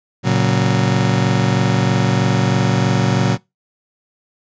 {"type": "chord", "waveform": "35% pulse", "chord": "F# major", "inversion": "first", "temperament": "just", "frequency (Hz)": [115.62, 138.75, 185], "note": ["A#2", "C#3", "F#3"], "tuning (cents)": [-14, 2, 0], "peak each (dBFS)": -16, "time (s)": [0.23, 3.38], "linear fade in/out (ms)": 50, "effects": ["noise-tail reverb RT60 0.2 s tail -22 dB re dry", "resampled to 16000 Hz"]}